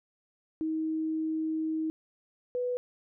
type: tone pair in turn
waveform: sine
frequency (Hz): 316.7 / 494.5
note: D#4 / B4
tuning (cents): +31 / +2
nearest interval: minor sixth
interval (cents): 771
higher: second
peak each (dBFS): -28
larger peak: neither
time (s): 0.61-1.9 / 2.55-2.77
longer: first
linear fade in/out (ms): 0
effects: none